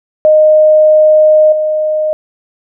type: tone with level steps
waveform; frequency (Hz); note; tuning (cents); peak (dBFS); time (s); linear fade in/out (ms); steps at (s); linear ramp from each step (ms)
sine; 617; D#5; -15; -3 / -10; 0.25-2.13; 0; 1.52; 5
effects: none